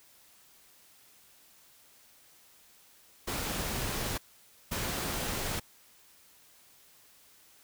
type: noise bursts at uneven times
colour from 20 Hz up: pink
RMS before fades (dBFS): -34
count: 2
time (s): 3.27-4.18 / 4.71-5.6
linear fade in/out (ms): 10
effects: white hiss -60 dBFS RMS until 7.63 s